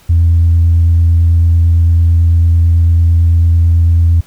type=tone with vibrato; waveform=sine; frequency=84 Hz; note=E2; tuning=33 cents sharp; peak=-4 dBFS; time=0.09-4.21 s; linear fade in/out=10 ms; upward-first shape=square; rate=9 Hz; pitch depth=8 cents each way; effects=tanh soft clip ceiling -2 dBFS + pink hiss -45 dBFS RMS until 4.26 s